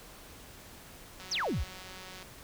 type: click train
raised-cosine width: 0.2 ms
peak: -30 dBFS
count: 192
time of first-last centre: 1.2-2.227 s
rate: 186 Hz
type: exponential sweep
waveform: sine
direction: down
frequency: 6720 to 43.17 Hz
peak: -29 dBFS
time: 1.31-1.64 s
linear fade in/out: 10 ms
effects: pink hiss -51 dBFS RMS until 2.43 s